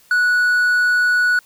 triangle tone, 1471 Hz, F#6, 11 cents flat, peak -11 dBFS, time 0.11-1.39 s, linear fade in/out 2 ms, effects white hiss -52 dBFS RMS until 1.45 s

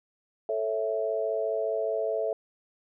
sine chord, A major, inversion none, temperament equal, 440 / 554.4 / 659.3 Hz, A4 / C#5 / E5, 0 / 0 / 0 cents, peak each -30 / -33 / -29 dBFS, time 0.49-2.33 s, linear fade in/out 2 ms, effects none

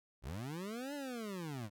25% pulse linear two-way sweep, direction up then down, 51.91 to 294.9 to 97 Hz, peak -37 dBFS, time 0.22-1.7 s, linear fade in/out 50 ms, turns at 0.94 s, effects none

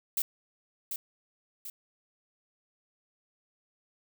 violet noise with echo, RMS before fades -29 dBFS, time 0.17-0.22 s, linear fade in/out 2 ms, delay 740 ms, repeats 2, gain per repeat -6 dB, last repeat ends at 1.7 s, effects none

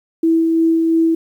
sine tone with tremolo, 327.4 Hz, E4, 12 cents flat, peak -10 dBFS, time 0.23-1.15 s, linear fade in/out 5 ms, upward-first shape sine, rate 2.9 Hz, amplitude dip 25%, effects 8-bit

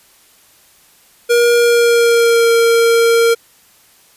square tone with pitch glide, 475.2 to 462.7 Hz, A#4 to A#4, +33 to -13 cents, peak -9 dBFS, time 1.29-3.35 s, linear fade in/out 20 ms, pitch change -46 cents, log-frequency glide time 1.55-2.51 s, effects white hiss -49 dBFS RMS until 4.16 s + resampled to 32000 Hz

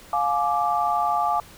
sine chord, D diminished, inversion first, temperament just, 704.8 / 845.8 / 1174.7 Hz, F5 / Ab5 / D6, +16 / +31 / 0 cents, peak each -24 dBFS, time 0.13-1.4 s, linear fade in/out 2 ms, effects pink hiss -47 dBFS RMS until 1.57 s

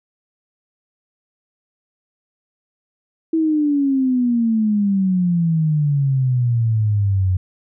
sine exponential sweep, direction down, 327.1 to 90.8 Hz, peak -14 dBFS, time 3.33-7.37 s, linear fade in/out 5 ms, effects none

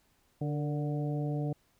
harmonic tone with a mistuned harmonic, 146.83 Hz, D3, in tune, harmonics 1 / 2 / 3 / 4 / 5, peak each -31 / -37 / -41 / -43 / -45 dBFS, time 0.41-1.53 s, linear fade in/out 5 ms, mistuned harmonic 3, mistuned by +54 cents, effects pink hiss -70 dBFS RMS until 1.79 s

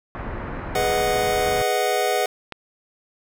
pink low-pass noise, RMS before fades -31 dBFS, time 0.15-1.62 s, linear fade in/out 0 ms, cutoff 1900 Hz, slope 24 dB/octave
square chord, G# minor seventh, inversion none, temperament equal, 415.3 / 493.9 / 622.3 / 740 Hz, G#4 / B4 / D#5 / F#5, 0 / 0 / 0 / 0 cents, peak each -26 / -26 / -27 / -24 dBFS, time 0.75-2.26 s, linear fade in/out 2 ms
click, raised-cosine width 0.3 ms, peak -16 dBFS, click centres 2.523 s
effects none

